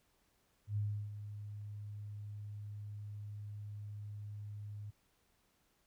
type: tone with ADSR envelope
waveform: sine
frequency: 103.83 Hz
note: G#2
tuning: in tune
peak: -32 dBFS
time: 0.67-4.91 s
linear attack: 97 ms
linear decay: 330 ms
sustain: -11 dB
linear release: 14 ms
effects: pink hiss -75 dBFS RMS until 5.86 s